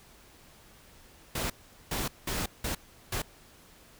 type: noise bursts at uneven times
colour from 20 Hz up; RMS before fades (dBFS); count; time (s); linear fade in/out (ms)
pink; -32; 5; 1.35-1.5 / 1.91-2.08 / 2.27-2.46 / 2.64-2.75 / 3.12-3.22; 5
effects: pink hiss -56 dBFS RMS until 3.99 s